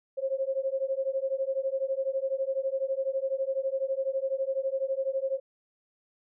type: beating tone pair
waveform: sine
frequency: 530 / 542 Hz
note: C5 / C#5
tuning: +22 / -39 cents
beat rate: 12 Hz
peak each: -30 / -30 dBFS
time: 0.17-5.4 s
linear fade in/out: 20 ms
effects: none